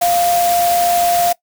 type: tone in noise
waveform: sine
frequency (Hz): 698.5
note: F5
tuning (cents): 0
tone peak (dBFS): -12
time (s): 0.01-1.33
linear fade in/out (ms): 10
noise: white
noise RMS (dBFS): -22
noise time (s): 0.01-1.33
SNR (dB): +7
effects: noise-tail reverb RT60 0.1 s tail -20 dB re dry